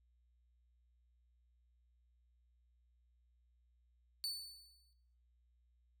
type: tone with exponential decay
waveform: 40% pulse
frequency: 4493 Hz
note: C#8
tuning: 23 cents sharp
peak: -35 dBFS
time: 4.24-4.93 s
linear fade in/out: 0 ms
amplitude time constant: 150 ms
effects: noise-tail reverb RT60 0.7 s tail -17 dB re dry + added 60 Hz sine -70 dBFS peak until 6 s